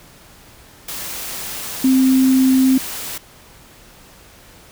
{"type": "tone in noise", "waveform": "sine", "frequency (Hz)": 261.6, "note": "C4", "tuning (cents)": 0, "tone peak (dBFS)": -10, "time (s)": [1.84, 2.78], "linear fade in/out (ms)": 5, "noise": "white", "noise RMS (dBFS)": -28, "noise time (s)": [0.88, 3.18], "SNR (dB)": 15, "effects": ["pink hiss -45 dBFS RMS until 4.71 s"]}